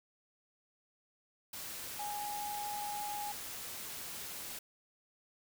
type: tone in noise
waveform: sine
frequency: 828 Hz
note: G#5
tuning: 5 cents flat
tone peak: -38 dBFS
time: 1.99-3.32 s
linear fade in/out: 5 ms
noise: white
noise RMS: -44 dBFS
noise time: 1.53-4.59 s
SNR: +3 dB
effects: none